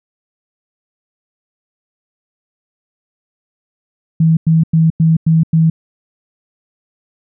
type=tone bursts; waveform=sine; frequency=161.8 Hz; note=E3; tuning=32 cents flat; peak=-7 dBFS; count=6; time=4.2-5.7 s; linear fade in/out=5 ms; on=170 ms; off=96 ms; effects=none